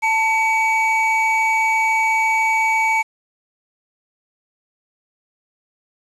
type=tone pair together; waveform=triangle; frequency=886 / 2263 Hz; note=A5 / C#7; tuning=+12 / +35 cents; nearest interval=octave + major third; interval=1623 cents; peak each=-16 dBFS; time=0.02-3.03 s; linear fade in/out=20 ms; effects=resampled to 24000 Hz + 7-bit